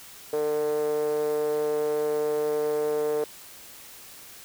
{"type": "tone with band-pass filter", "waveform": "5% pulse", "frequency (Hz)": 150.4, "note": "D3", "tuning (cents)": 42, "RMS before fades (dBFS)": -26, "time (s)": [0.33, 3.24], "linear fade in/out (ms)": 2, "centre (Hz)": 470, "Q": 7.7, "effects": ["white hiss -46 dBFS RMS until 4.44 s"]}